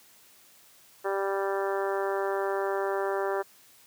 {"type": "harmonic tone", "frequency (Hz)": 196, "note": "G3", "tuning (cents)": 0, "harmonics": [2, 3, 4, 5, 6, 7, 8, 9], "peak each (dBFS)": [-29, -33, -35, -37, -39, -40, -41, -42], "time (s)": [1.04, 3.43], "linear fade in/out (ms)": 20, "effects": ["white hiss -57 dBFS RMS until 3.86 s", "high-pass 80 Hz 12 dB/octave"]}